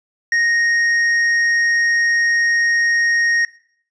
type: tone with hard clipping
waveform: sine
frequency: 1864.7 Hz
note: A#6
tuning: in tune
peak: -15 dBFS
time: 0.32-3.45 s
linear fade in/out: 2 ms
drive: 5 dB
effects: noise-tail reverb RT60 0.6 s tail -19 dB re dry + resampled to 22050 Hz